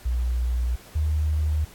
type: tone pair in turn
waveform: sine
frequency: 60.7 / 76.48 Hz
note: B1 / D#2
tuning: -29 / -29 cents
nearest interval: major third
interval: 400 cents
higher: second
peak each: -21 / -20 dBFS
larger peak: second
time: 0.05-0.76 / 0.95-1.65 s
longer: first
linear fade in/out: 10 ms
effects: pink hiss -48 dBFS RMS until 1.74 s + AAC 64 kbps